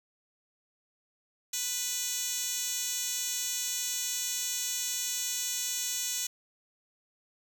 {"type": "tone with high-pass filter", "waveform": "10% pulse", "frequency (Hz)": 494.8, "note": "B4", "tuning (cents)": 3, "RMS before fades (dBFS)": -33, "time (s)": [1.53, 6.27], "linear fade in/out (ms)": 5, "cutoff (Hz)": 5200, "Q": 3, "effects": []}